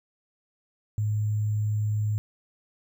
sine tone with sample-and-hold, 106.1 Hz, G#2, 38 cents sharp, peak -23 dBFS, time 0.98-2.18 s, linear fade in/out 0 ms, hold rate 7350 Hz, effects none

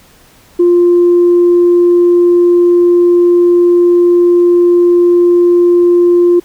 sine tone, 350 Hz, F4, 4 cents sharp, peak -3 dBFS, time 0.59-6.4 s, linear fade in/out 10 ms, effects tanh soft clip ceiling -1 dBFS + pink hiss -44 dBFS RMS until 6.44 s

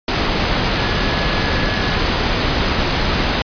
sine tone in noise, 1697 Hz, G#6, 37 cents sharp, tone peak -28 dBFS, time 0.77-1.97 s, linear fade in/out 2 ms, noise pink, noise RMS -17 dBFS, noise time 0.08-3.42 s, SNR -14 dB, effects resampled to 11025 Hz

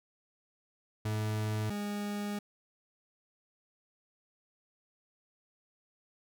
40% pulse tone pair in turn, 107.5 / 205.5 Hz, A2 / G#3, -40 / -18 cents, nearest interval major seventh, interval 1122 cents, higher second, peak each -30 / -33 dBFS, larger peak first, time 1.05-1.7 / 1.7-2.39 s, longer second, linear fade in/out 5 ms, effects none

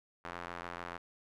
square tone with band-pass filter, 43.4 Hz, F1, 10 cents flat, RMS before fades -44 dBFS, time 0.24-0.98 s, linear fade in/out 10 ms, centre 1300 Hz, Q 1.2, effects none

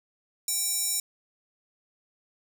square tone with high-pass filter, 778 Hz, G5, 13 cents flat, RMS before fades -28 dBFS, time 0.48-1 s, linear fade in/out 2 ms, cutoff 7300 Hz, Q 2.1, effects none

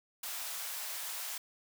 white high-pass noise, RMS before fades -40 dBFS, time 0.23-1.38 s, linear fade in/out 5 ms, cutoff 610 Hz, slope 24 dB/octave, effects none

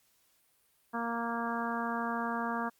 harmonic tone, 233.1 Hz, A#3, in tune, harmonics 1 / 2 / 3 / 4 / 5 / 6 / 7, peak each -36 / -42 / -39 / -38 / -38 / -42 / -41 dBFS, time 0.93-2.7 s, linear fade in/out 20 ms, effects white hiss -70 dBFS RMS until 2.79 s + Opus 48 kbps

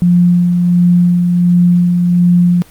sine tone with tremolo, 175.9 Hz, F3, 13 cents sharp, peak -5 dBFS, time 0.02-2.62 s, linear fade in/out 0 ms, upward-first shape sine, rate 1.4 Hz, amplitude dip 35%, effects pink hiss -42 dBFS RMS until 2.7 s + Opus 24 kbps

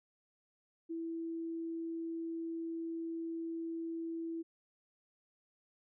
sine tone, 330.1 Hz, E4, 2 cents sharp, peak -37 dBFS, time 0.89-4.43 s, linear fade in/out 20 ms, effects none

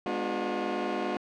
20% pulse chord, G# diminished seventh, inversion none, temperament just, 207.7 / 249.2 / 299 / 358.8 Hz, G#3 / B3 / D4 / F4, 0 / +16 / +31 / +47 cents, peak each -31 / -31 / -31 / -27 dBFS, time 0.06-1.17 s, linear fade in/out 2 ms, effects low-pass 3000 Hz 12 dB/octave

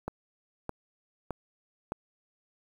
click train, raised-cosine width 1 ms, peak -19 dBFS, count 4, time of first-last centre 0.08-1.92 s, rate 1.63 Hz, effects 8-bit

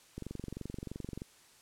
click train, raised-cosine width 3 ms, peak -27 dBFS, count 25, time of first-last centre 0.18-1.219 s, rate 23.1 Hz, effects white hiss -61 dBFS RMS until 1.61 s + low-pass 10000 Hz 12 dB/octave

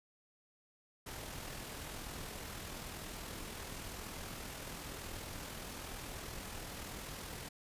pink noise with amplitude modulation, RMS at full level -44 dBFS, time 1.06-7.49 s, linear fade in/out 10 ms, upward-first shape sine, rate 41 Hz, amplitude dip 35%, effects resampled to 32000 Hz

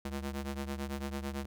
sawtooth ring-modulated tone, 138.59 Hz, C#3, in tune, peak -29 dBFS, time 0.05-1.46 s, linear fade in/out 5 ms, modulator 64.8 Hz, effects none

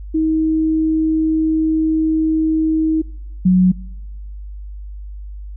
sine tone pair in turn, 316.7 / 183.88 Hz, D#4 / F#3, +31 / -10 cents, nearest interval major sixth, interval 941 cents, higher first, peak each -13 / -8 dBFS, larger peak second, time 0.14-3.02 / 3.45-3.72 s, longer first, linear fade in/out 10 ms, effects noise-tail reverb RT60 1.0 s tail -24 dB re dry + added 50 Hz sine -28 dBFS peak until 5.56 s

